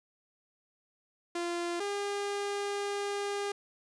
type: tone pair in turn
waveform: sawtooth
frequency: 345.4 / 404.4 Hz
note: F4 / G#4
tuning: -19 / -46 cents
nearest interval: minor third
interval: 273 cents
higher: second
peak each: -28 dBFS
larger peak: neither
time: 1.35-1.8 / 1.8-3.52 s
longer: second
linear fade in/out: 5 ms
effects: resampled to 22050 Hz